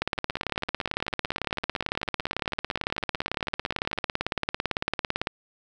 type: two click trains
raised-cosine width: 0.3 ms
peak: -9 / -19 dBFS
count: 95 / 62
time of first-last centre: 0.02-5.271 / 0.18-4.041 s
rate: 17.9 / 15.8 Hz
effects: none